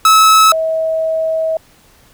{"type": "tone pair in turn", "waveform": ["45% pulse", "sine"], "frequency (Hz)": [1296, 642.8], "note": ["E6", "E5"], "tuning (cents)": [-30, -44], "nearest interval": "octave", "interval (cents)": 1214, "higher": "first", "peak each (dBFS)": [-5, -13], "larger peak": "first", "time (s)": [[0.05, 0.52], [0.52, 1.57]], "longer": "second", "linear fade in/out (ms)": 2, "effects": ["pink hiss -48 dBFS RMS until 2.13 s"]}